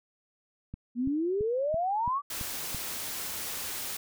click train, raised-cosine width 5 ms, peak -26 dBFS, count 7, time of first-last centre 0.74-2.747 s, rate 2.99 Hz
sine exponential sweep, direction up, 233.1 to 1174.7 Hz, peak -26 dBFS, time 0.95-2.22 s, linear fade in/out 50 ms
white noise, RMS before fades -36 dBFS, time 2.3-3.97 s, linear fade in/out 5 ms
effects none

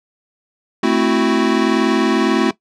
square chord, F# half-diminished seventh, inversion first, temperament equal, 220 / 261.6 / 329.6 / 370 Hz, A3 / C4 / E4 / F#4, 0 / 0 / 0 / 0 cents, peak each -19 dBFS, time 0.83-2.51 s, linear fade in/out 5 ms, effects noise-tail reverb RT60 0.1 s tail -17 dB re dry + low-pass 5000 Hz 12 dB/octave

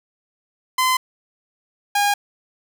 sawtooth tone pair in turn, 1027 / 815.1 Hz, C6 / G#5, -33 / -33 cents, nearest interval major third, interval 400 cents, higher first, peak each -12 dBFS, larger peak neither, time 0.78-0.97 / 1.95-2.14 s, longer neither, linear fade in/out 5 ms, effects none

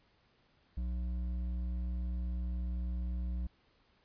sine tone with hard clipping, 60.8 Hz, B1, 26 cents flat, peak -35 dBFS, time 0.77-3.47 s, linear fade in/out 5 ms, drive 7 dB, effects pink hiss -70 dBFS RMS until 4.04 s + resampled to 11025 Hz

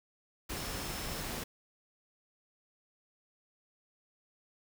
sine tone in noise, 5300 Hz, E8, 9 cents sharp, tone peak -49 dBFS, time 0.56-1.22 s, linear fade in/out 10 ms, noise pink, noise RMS -39 dBFS, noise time 0.49-1.44 s, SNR -13 dB, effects none

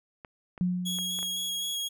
clicks, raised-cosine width 0.5 ms, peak -28 dBFS, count 5, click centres 0.248 / 0.578 / 0.987 / 1.189 / 1.229 s
sine tone with exponential decay, 180 Hz, F#3, 47 cents flat, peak -22 dBFS, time 0.61-1.72 s, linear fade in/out 0 ms, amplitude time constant 240 ms
sawtooth tone with vibrato, 3316 Hz, G#7, 3 cents flat, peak -27 dBFS, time 0.85-1.89 s, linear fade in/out 20 ms, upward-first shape square, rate 3.9 Hz, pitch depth 11 cents each way
effects none

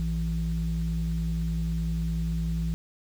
sine tone pair together, 58.27 / 164.81 Hz, A#1 / E3, 0 / 0 cents, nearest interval octave + tritone, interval 1800 cents, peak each -27 dBFS, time 0-2.74 s, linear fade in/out 0 ms, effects tanh soft clip ceiling -20 dBFS + 8-bit

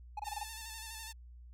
triangle tone bursts, 840 Hz, G#5, 19 cents sharp, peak -34 dBFS, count 6, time 0.17-0.435 s, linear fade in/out 5 ms, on 25 ms, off 23 ms
5% pulse tone with vibrato, 890 Hz, A5, 20 cents sharp, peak -32 dBFS, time 0.24-1.13 s, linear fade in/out 20 ms, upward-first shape square, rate 12 Hz, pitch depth 34 cents each way
effects added 60 Hz sine -50 dBFS peak until 1.53 s

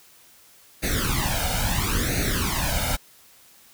pink noise with flanger, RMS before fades -24 dBFS, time 0.82-2.97 s, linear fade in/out 20 ms, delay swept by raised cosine 0.47 to 1.37 ms, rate 0.74 Hz, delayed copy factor +0.85, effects white hiss -53 dBFS RMS until 3.73 s

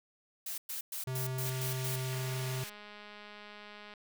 blue noise bursts, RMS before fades -39 dBFS, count 7, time 0.46-1.96 s, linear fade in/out 5 ms, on 120 ms, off 110 ms
square tone, 129.7 Hz, C3, 15 cents flat, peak -35 dBFS, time 1.07-2.64 s, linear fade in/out 5 ms
pink high-pass noise, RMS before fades -45 dBFS, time 1.45-2.7 s, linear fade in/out 10 ms, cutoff 1800 Hz, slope 24 dB/octave
click train, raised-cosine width 0.3 ms, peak -34 dBFS, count 377, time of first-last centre 2.13-3.938 s, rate 208 Hz
effects none

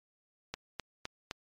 click train, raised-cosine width 0.2 ms, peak -19 dBFS, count 4, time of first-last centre 0.54-1.311 s, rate 3.89 Hz, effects MP3 64 kbps

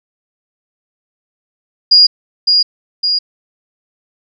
sine tone with echo, 4858 Hz, D#8, 42 cents flat, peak -3 dBFS, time 1.91-2.07 s, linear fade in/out 10 ms, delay 560 ms, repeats 2, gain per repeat -4 dB, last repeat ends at 3.19 s, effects none

